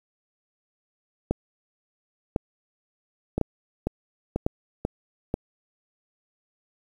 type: two click trains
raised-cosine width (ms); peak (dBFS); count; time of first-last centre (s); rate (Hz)
2; -11 / -9; 5 / 4; 3.38-5.341 / 1.31-4.465; 2.04 / 0.951
effects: 8-bit